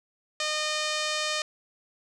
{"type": "tone with low-pass filter", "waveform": "5% pulse", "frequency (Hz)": 611, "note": "D#5", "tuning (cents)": -32, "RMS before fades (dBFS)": -29, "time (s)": [0.4, 1.42], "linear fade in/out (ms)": 2, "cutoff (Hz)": 7300, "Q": 0.65, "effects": []}